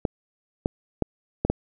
clicks, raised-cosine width 2 ms, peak -8 dBFS, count 5, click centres 0.052 / 0.659 / 1.023 / 1.45 / 1.5 s, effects none

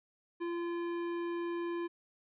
sine tone with tanh clipping, 343 Hz, F4, 31 cents flat, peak -36 dBFS, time 0.4-1.88 s, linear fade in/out 20 ms, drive 16 dB, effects resampled to 8000 Hz

